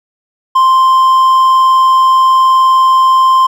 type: tone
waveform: triangle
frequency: 1046.5 Hz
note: C6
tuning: in tune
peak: -3 dBFS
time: 0.55-3.47 s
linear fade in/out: 10 ms
effects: none